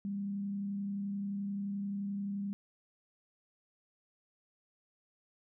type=tone with frequency modulation; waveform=sine; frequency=199.9 Hz; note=G3; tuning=34 cents sharp; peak=-34 dBFS; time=0.05-2.53 s; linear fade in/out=0 ms; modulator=31.5 Hz; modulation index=0.21; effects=none